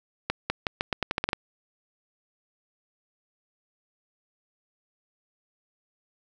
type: accelerating click train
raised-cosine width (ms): 0.3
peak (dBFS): -9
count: 11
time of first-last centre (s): 0.3-1.331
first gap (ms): 200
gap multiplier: 0.84
effects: none